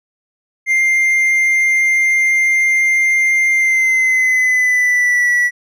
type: tone with pitch glide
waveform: triangle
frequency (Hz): 2102 to 1949.9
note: C7 to B6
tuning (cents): +7 to -23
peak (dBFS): -9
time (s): 0.66-5.51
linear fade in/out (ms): 50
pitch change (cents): -130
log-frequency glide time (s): 3.53-5.29
effects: none